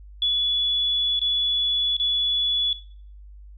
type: tone with dropouts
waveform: sine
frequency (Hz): 3418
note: G#7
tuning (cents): +49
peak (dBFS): -19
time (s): 0.22-2.73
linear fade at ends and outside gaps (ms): 2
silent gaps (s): 1.193-1.215 / 1.968-1.998
effects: noise-tail reverb RT60 0.5 s tail -17 dB re dry + added 50 Hz sine -41 dBFS peak until 3.57 s